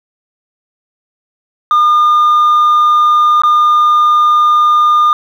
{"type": "tone with dropouts", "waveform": "sine", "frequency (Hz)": 1212, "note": "D#6", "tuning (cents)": -46, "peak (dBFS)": -3, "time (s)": [1.71, 5.13], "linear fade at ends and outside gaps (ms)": 1, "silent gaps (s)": [3.419, 3.435], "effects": ["tanh soft clip ceiling -5 dBFS", "7-bit"]}